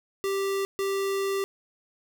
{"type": "tone bursts at uneven times", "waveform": "square", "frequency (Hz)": 392, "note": "G4", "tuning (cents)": 0, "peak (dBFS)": -26, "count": 2, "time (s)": [[0.24, 0.65], [0.79, 1.44]], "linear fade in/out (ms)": 0, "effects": ["10-bit"]}